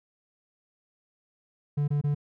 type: tone bursts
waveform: triangle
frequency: 145.5 Hz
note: D3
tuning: 16 cents flat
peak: -21 dBFS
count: 3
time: 1.77-2.148 s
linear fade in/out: 10 ms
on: 110 ms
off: 24 ms
effects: none